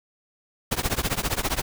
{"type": "noise with tremolo", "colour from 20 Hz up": "pink", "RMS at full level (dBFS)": -22, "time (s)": [0.71, 1.62], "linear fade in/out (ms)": 10, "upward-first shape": "triangle", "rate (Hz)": 15, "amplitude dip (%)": 100, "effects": []}